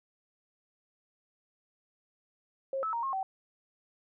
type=tone with pitch steps; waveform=sine; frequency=538 / 1304 / 933 / 1076 / 767 Hz; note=C5 / E6 / A#5 / C6 / G5; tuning=+48 / -19 / +1 / +48 / -38 cents; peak=-30 dBFS; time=2.73-3.23 s; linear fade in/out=2 ms; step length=100 ms; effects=none